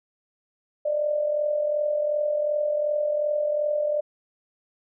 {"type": "tone with amplitude modulation", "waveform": "sine", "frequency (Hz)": 596, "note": "D5", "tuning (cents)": 25, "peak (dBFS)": -19, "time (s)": [0.85, 4.01], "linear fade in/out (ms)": 10, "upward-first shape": "sine", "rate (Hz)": 42.7, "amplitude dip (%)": 55, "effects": []}